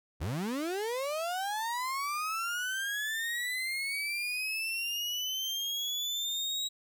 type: linear sweep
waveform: 35% pulse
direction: up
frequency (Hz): 61.74 to 3847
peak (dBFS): -30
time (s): 0.2-6.69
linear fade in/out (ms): 20
effects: none